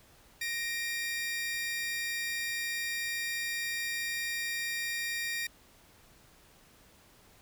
sawtooth tone pair together, 1864.7 / 2383 Hz, A#6 / D7, 0 / +25 cents, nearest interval major third, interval 425 cents, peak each -31 / -33 dBFS, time 0.41-5.47 s, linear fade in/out 5 ms, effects pink hiss -60 dBFS RMS until 7.41 s

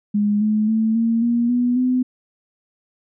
sine tone with pitch steps, 206.9 / 213.9 / 221.2 / 228.8 / 236.6 / 244.6 / 253 Hz, G#3 / A3 / A3 / A#3 / A#3 / B3 / B3, -6 / -49 / +9 / -32 / +26 / -16 / +42 cents, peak -15 dBFS, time 0.14-2.03 s, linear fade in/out 10 ms, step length 270 ms, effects none

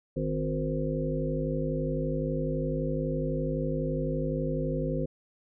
harmonic tone with a mistuned harmonic, 51.91 Hz, G#1, in tune, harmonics 1 / 3 / 5 / 7 / 9 / 10, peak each -36 / -31 / -34 / -37 / -37 / -34 dBFS, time 0.16-5.06 s, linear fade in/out 10 ms, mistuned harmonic 3, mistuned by -16 cents, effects none

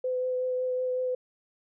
sine tone with vibrato, 507 Hz, B4, 45 cents sharp, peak -26 dBFS, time 0.04-1.15 s, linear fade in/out 5 ms, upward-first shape triangle, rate 5.4 Hz, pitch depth 14 cents each way, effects none

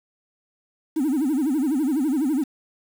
triangle tone with vibrato, 284.5 Hz, C#4, 45 cents sharp, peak -16 dBFS, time 0.96-2.44 s, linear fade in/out 10 ms, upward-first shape sine, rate 12 Hz, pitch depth 220 cents each way, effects tanh soft clip ceiling -15 dBFS + 7-bit

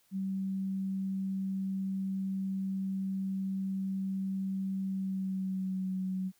sine tone with pitch glide, 192.1 to 187.5 Hz, G3 to F#3, -35 to +23 cents, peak -31 dBFS, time 0.11-6.32 s, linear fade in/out 50 ms, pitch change -42 cents, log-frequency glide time 4.83-5.93 s, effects white hiss -69 dBFS RMS until 6.39 s

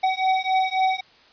square beating tone pair, 754 / 757.7 Hz, F#5 / F#5, +32 / +41 cents, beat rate 3.7 Hz, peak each -23 dBFS, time 0.03-1.01 s, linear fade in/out 10 ms, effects white hiss -53 dBFS RMS until 1.32 s + resampled to 11025 Hz

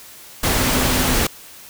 sine tone in noise, 254.2 Hz, C4, 50 cents flat, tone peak -25 dBFS, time 0.59-1.16 s, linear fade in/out 5 ms, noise pink, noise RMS -18 dBFS, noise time 0.43-1.27 s, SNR -10 dB, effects white hiss -41 dBFS RMS until 1.69 s

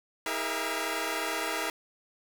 10% pulse tone cluster, 319.8 / 407.5 / 469.9 / 674 Hz, D#4 / G#4 / A#4 / E5, +48 / -33 / +14 / +38 cents, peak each -27 dBFS, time 0.26-1.7 s, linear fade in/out 2 ms, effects 8-bit

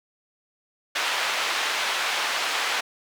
white band-pass noise, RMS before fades -26 dBFS, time 0.95-2.81 s, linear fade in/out 10 ms, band 680 to 3100 Hz, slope 12 dB/octave, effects none

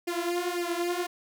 sawtooth tone with flanger, 349.2 Hz, F4, in tune, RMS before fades -30 dBFS, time 0.07-1.07 s, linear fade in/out 10 ms, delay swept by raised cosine 0.38 to 6.18 ms, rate 1.9 Hz, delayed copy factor +0.85, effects none

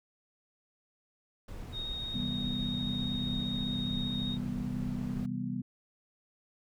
brown noise, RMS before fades -42 dBFS, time 1.48-5.26 s, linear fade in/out 5 ms
sine tone with vibrato, 3729 Hz, A#7, in tune, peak -36 dBFS, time 1.72-4.38 s, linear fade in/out 50 ms, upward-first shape triangle, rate 15 Hz, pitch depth 16 cents each way
sine chord, C major seventh, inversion none, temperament just, 130.81 / 163.52 / 196.22 / 245.3 Hz, C3 / E3 / G3 / B3, 0 / -14 / +2 / -12 cents, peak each -39 / -42 / -37 / -36 dBFS, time 2.14-5.62 s, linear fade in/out 5 ms
effects none

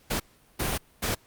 pink noise bursts at uneven times, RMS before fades -28 dBFS, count 3, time 0.1-0.2 / 0.59-0.78 / 1.02-1.15 s, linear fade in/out 10 ms, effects pink hiss -60 dBFS RMS until 1.26 s + Opus 48 kbps

